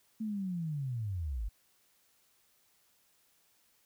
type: linear sweep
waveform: sine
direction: down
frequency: 224.1 to 45.48 Hz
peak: -33 dBFS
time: 0.2-1.49 s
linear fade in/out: 10 ms
effects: white hiss -70 dBFS RMS until 3.85 s